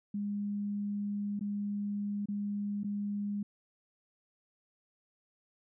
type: tone with dropouts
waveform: sine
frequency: 204.2 Hz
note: G#3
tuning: 29 cents flat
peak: -32 dBFS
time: 0.14-3.43 s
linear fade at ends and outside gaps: 5 ms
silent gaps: 1.394-1.409 / 2.258-2.285 / 2.834-2.843 s
effects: none